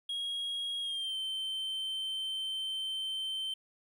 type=tone with pitch glide; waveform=triangle; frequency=3287 to 3103 Hz; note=G#7 to G7; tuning=-19 to -18 cents; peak=-32 dBFS; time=0.09-3.54 s; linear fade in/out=5 ms; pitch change=-99 cents; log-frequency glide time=0.81-1.16 s; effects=12-bit